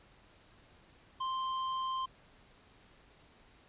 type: tone with tanh clipping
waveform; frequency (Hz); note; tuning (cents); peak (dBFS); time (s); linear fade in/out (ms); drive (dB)
triangle; 1046.5; C6; 0; -35; 1.2-2.06; 10; 17
effects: pink hiss -62 dBFS RMS until 3.68 s + resampled to 8000 Hz